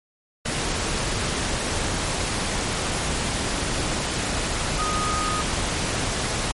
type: tone in noise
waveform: sine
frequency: 1244.5 Hz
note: D#6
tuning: in tune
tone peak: -25 dBFS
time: 4.78-5.42 s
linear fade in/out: 10 ms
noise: pink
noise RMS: -25 dBFS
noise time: 0.45-6.52 s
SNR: -3 dB
effects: low-pass 12000 Hz 12 dB/octave + MP3 48 kbps